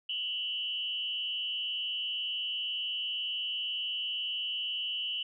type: tone with amplitude modulation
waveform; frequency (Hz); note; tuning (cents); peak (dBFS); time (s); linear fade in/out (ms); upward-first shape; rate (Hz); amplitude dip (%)
sine; 2958; F#7; -1; -28; 0.09-5.23; 5; sine; 220; 80
effects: none